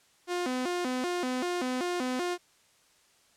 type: tone with vibrato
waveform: sawtooth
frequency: 299.9 Hz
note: D4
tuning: 36 cents sharp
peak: -25 dBFS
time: 0.27-2.38 s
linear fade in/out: 50 ms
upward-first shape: square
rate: 2.6 Hz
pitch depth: 290 cents each way
effects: white hiss -64 dBFS RMS until 3.36 s + low-pass 9000 Hz 12 dB/octave